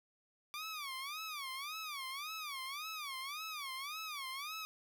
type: tone with vibrato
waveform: 15% pulse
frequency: 1165 Hz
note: D6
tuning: 14 cents flat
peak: -35 dBFS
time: 0.54-4.65 s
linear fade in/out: 0 ms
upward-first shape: sine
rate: 1.8 Hz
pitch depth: 190 cents each way
effects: none